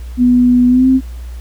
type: tone with pitch glide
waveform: sine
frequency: 246.9 to 261.6 Hz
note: B3 to C4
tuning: 0 to 0 cents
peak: -6 dBFS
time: 0.17-1.01 s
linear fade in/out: 50 ms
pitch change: +100 cents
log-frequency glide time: 0.68-0.88 s
effects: added 60 Hz sine -24 dBFS peak until 1.4 s + pink hiss -44 dBFS RMS until 1.4 s